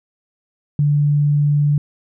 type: tone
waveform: sine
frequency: 146.2 Hz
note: D3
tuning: 7 cents flat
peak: -12 dBFS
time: 0.79-1.78 s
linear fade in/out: 2 ms
effects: none